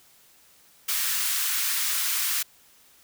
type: high-pass noise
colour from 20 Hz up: white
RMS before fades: -26 dBFS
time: 0.88-2.43 s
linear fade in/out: 10 ms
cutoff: 1200 Hz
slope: 24 dB/octave
effects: white hiss -57 dBFS RMS until 3.03 s